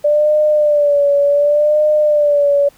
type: tone with vibrato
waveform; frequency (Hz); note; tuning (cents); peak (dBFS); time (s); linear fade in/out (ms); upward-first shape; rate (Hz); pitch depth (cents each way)
sine; 587.3; D5; 0; -9; 0.04-2.69; 10; sine; 0.68; 56
effects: pink hiss -49 dBFS RMS until 2.77 s